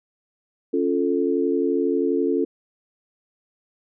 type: chord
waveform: sine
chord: Db augmented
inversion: none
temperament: equal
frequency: 277.2 / 349.2 / 440 Hz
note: Db4 / F4 / A4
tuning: 0 / 0 / 0 cents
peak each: -23 dBFS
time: 0.73-2.45 s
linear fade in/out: 10 ms
effects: none